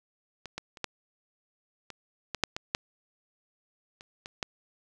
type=clicks; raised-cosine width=0.2 ms; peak=-23 / -18 / -29 / -13 / -24 / -15 / -6 / -16 / -9 / -29 / -23 / -13 dBFS; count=12; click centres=0.457 / 0.58 / 0.772 / 0.843 / 1.903 / 2.347 / 2.437 / 2.565 / 2.749 / 4.009 / 4.259 / 4.428 s; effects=none